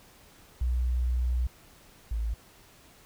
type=tone pair in turn; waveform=sine; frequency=61.6 / 55.63 Hz; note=B1 / A1; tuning=-4 / +20 cents; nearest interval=major second; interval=176 cents; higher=first; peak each=-24 / -27 dBFS; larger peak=first; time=0.61-1.47 / 2.11-2.34 s; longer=first; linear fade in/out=5 ms; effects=pink hiss -56 dBFS RMS until 3.05 s